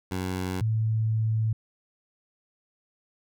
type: tone pair in turn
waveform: 15% pulse / sine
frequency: 92.5 / 110.54 Hz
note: F#2 / A2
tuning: 0 / +8 cents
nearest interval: minor third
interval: 308 cents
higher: second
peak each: -22 dBFS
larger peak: neither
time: 0.11-0.61 / 0.61-1.53 s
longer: second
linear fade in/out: 5 ms
effects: none